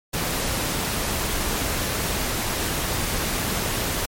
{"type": "noise", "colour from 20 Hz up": "pink", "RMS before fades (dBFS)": -25, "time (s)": [0.13, 4.06], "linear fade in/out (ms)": 10, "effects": ["MP3 64 kbps"]}